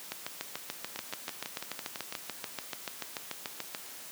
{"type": "two click trains", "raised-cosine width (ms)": 0.2, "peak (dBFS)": [-17, -19], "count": [26, 8], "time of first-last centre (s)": [[0.12, 3.748], [0.96, 2.125]], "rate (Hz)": [6.89, 6.01], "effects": ["white hiss -46 dBFS RMS until 4.11 s", "high-pass 150 Hz 12 dB/octave"]}